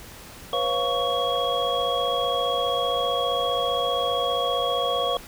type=tone cluster; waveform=sine; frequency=490.8 / 546 / 699 / 1119 / 3309 Hz; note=B4 / C#5 / F5 / C#6 / G#7; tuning=-11 / -26 / +1 / +16 / -7 cents; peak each=-28 dBFS; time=0.53-5.17 s; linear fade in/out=2 ms; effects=pink hiss -43 dBFS RMS until 5.27 s